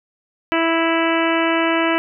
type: harmonic tone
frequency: 329.5 Hz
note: E4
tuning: 1 cent flat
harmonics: 1 / 2 / 3 / 4 / 5 / 6 / 7 / 8 / 9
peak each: -19 / -22 / -24 / -25 / -26 / -27 / -27 / -28 / -29 dBFS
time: 0.52-1.98 s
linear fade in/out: 0 ms
effects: none